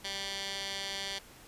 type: tone with band-pass filter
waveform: 15% pulse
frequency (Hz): 196.2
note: G3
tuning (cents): +2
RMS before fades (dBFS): -38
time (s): 0.04-1.19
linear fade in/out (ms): 10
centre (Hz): 3900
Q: 1.7
effects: pink hiss -54 dBFS RMS until 1.47 s + resampled to 32000 Hz